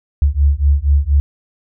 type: beating tone pair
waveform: sine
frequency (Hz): 69.3 / 73.5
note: C#2 / D2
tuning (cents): 0 / +2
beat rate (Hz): 4.2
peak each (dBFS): -13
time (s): 0.22-1.2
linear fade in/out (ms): 0
effects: none